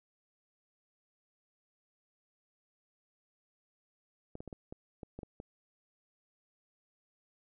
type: clicks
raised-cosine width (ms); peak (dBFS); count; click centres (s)
2; -30; 9; 4.354 / 4.405 / 4.477 / 4.528 / 4.725 / 5.032 / 5.19 / 5.232 / 5.401
effects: none